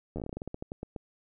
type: slowing click train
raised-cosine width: 2 ms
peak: -23 dBFS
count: 17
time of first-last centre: 0.16-0.962 s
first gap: 11 ms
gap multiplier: 1.18
effects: none